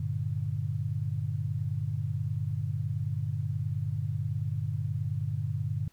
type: chord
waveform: sine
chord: G minor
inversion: none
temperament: equal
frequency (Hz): 98 / 116.54 / 146.83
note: G2 / Bb2 / D3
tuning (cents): 0 / 0 / 0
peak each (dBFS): -33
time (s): 0-5.88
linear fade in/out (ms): 5
effects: pink hiss -65 dBFS RMS until 5.92 s